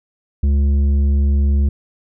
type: tone with tanh clipping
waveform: sine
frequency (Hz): 70.5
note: C#2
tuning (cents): +30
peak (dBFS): -13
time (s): 0.43-1.69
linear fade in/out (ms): 5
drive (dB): 8
effects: none